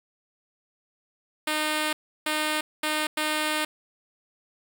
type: tone bursts at uneven times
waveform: 5% pulse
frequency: 306.6 Hz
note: D#4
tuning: 25 cents flat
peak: -13 dBFS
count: 4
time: 1.47-1.93 / 2.26-2.61 / 2.83-3.07 / 3.17-3.65 s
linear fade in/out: 5 ms
effects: none